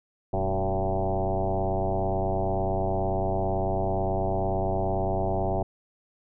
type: tone with frequency modulation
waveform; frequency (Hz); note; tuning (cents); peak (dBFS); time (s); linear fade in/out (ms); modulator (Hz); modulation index
sine; 377; F#4; +32; -23; 0.33-5.63; 5; 97.9; 4.3
effects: none